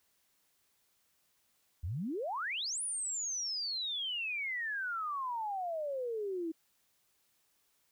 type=exponential two-way sweep; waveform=sine; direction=up then down; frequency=73.7 to 9956 to 316.5 Hz; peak=-34 dBFS; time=1.83-6.52 s; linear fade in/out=10 ms; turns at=2.82 s; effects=white hiss -74 dBFS RMS until 7.91 s